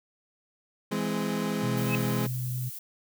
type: chord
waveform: 30% pulse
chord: E augmented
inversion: none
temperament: equal with one note detuned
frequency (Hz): 164.81 / 207.7 / 258.6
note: E3 / G#3 / B#3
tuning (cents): 0 / 0 / -20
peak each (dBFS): -31 / -27 / -31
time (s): 0.91-2.27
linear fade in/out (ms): 10
type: tone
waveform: sine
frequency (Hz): 126.3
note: B2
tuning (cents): +39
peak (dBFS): -29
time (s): 1.62-2.7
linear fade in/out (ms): 20
type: noise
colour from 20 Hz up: violet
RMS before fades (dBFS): -40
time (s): 1.77-2.79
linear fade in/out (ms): 5
type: tone with exponential growth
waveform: sine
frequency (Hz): 2575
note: E7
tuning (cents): -41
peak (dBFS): -23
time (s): 1.83-1.95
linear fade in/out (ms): 0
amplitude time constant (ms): 24
effects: none